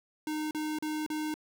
square tone bursts, 307.1 Hz, D#4, 23 cents flat, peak -32 dBFS, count 4, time 0.27-1.341 s, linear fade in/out 2 ms, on 240 ms, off 37 ms, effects none

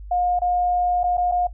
sine tone with dropouts, 714 Hz, F5, 38 cents sharp, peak -18 dBFS, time 0.11-1.47 s, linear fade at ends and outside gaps 5 ms, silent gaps 0.391-0.417 / 1.033-1.039 / 1.171-1.178 / 1.315-1.32 s, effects noise-tail reverb RT60 0.1 s tail -17 dB re dry + added 50 Hz sine -34 dBFS peak until 1.53 s

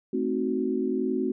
sine chord, A diminished seventh, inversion none, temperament equal, 220 / 261.6 / 311.1 / 370 Hz, A3 / C4 / Eb4 / Gb4, 0 / 0 / 0 / 0 cents, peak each -31 / -28 / -34 / -28 dBFS, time 0.13-1.32 s, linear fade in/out 5 ms, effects none

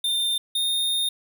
square tone pair in turn, 3609 / 3664 Hz, A7 / A#7, +43 / -31 cents, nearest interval unison, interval 26 cents, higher second, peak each -22 dBFS, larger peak neither, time 0.04-0.38 / 0.55-1.09 s, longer second, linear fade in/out 5 ms, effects 10-bit

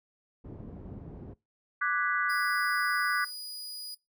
pink low-pass noise, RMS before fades -41 dBFS, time 0.44-1.34 s, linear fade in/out 10 ms, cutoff 350 Hz, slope 12 dB/octave
sine chord, G# half-diminished seventh, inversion second, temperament equal, 1174.7 / 1480 / 1661.2 / 1975.5 Hz, D6 / F#6 / G#6 / B6, 0 / 0 / 0 / 0 cents, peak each -31 / -29 / -34 / -35 dBFS, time 1.81-3.25 s, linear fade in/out 10 ms
sawtooth tone, 4920 Hz, D#8, 20 cents flat, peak -35 dBFS, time 2.29-3.95 s, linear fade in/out 10 ms
effects noise-tail reverb RT60 0.2 s tail -20 dB re dry + high-pass 60 Hz 12 dB/octave

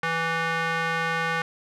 square tone with band-pass filter, 164.81 Hz, E3, in tune, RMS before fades -26 dBFS, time 0.03-1.42 s, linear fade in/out 2 ms, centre 1600 Hz, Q 1.7, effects none

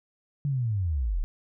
sine linear sweep, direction down, 146.83 to 31.97 Hz, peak -24 dBFS, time 0.45-1.24 s, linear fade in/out 0 ms, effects none

